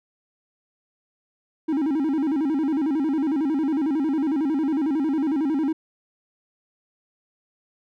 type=tone with vibrato; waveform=triangle; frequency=293.7 Hz; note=D4; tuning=in tune; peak=-18 dBFS; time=1.68-5.73 s; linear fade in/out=10 ms; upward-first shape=square; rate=11 Hz; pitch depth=140 cents each way; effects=none